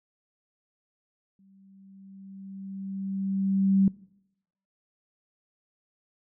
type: tone with exponential growth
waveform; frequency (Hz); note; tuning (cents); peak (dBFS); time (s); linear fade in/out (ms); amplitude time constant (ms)
sine; 194; G3; -18; -17; 1.39-3.88; 2; 540
effects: noise-tail reverb RT60 0.8 s tail -22 dB re dry